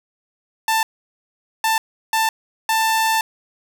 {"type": "tone bursts at uneven times", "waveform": "sawtooth", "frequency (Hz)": 888, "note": "A5", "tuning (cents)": 16, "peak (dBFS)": -12, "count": 4, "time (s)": [[0.68, 0.83], [1.64, 1.78], [2.13, 2.29], [2.69, 3.21]], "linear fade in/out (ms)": 2, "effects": []}